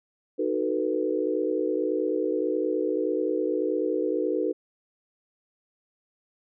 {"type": "chord", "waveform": "sine", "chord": "B dominant seventh", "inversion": "first", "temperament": "just", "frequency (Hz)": [308.7, 370.4, 444.5, 493.9], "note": ["D#4", "F#4", "A4", "B4"], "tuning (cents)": [-14, 2, 18, 0], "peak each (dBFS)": -29, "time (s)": [0.38, 4.53], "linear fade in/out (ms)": 20, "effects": []}